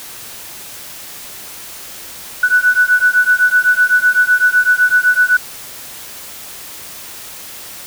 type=beating tone pair; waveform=sine; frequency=1480 / 1487.9 Hz; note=F#6 / F#6; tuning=0 / +9 cents; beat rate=7.9 Hz; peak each=-12 dBFS; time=2.43-5.37 s; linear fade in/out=5 ms; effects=white hiss -32 dBFS RMS until 7.86 s